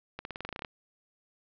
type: accelerating click train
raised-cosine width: 0.3 ms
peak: -21 dBFS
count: 12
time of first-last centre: 0.19-0.648 s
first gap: 61 ms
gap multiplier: 0.92
effects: low-pass 4000 Hz 12 dB/octave